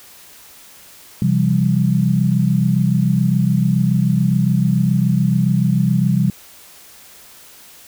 sine chord, C major, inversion none, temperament equal with one note detuned, 130.81 / 168.96 / 196 Hz, C3 / E3 / G3, 0 / +43 / 0 cents, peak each -17 dBFS, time 1.22-6.3 s, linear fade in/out 2 ms, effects white hiss -43 dBFS RMS until 7.87 s

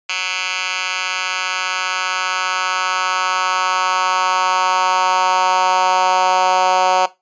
10% pulse tone with high-pass filter sweep, 185 Hz, F#3, in tune, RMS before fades -17 dBFS, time 0.09-7.06 s, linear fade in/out 5 ms, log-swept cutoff 2100 to 710 Hz, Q 2, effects noise-tail reverb RT60 0.2 s tail -17 dB re dry + resampled to 16000 Hz

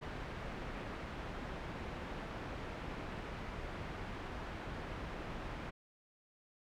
pink low-pass noise, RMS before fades -44 dBFS, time 0.01-5.71 s, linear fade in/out 20 ms, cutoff 2200 Hz, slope 12 dB/octave, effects none

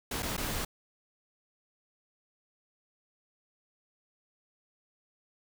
pink noise with dropouts, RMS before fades -34 dBFS, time 0.11-0.65 s, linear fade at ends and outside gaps 5 ms, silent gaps 0.224-0.228 / 0.368-0.377 s, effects none

